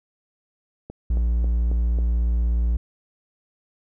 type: click train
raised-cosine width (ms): 2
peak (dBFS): -22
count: 5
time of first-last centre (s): 0.9-1.987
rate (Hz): 3.68
type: tone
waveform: triangle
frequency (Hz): 58.27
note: A#1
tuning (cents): 0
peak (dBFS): -16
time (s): 1.1-2.77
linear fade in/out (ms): 5
effects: none